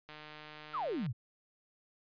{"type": "click train", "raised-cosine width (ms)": 0.3, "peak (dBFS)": -33, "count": 149, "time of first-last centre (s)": [0.09, 1.064], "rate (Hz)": 152}
{"type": "exponential sweep", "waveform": "sine", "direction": "down", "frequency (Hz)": [1446, 103.5], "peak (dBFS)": -33, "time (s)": [0.73, 1.13], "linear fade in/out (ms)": 20}
{"effects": ["resampled to 11025 Hz"]}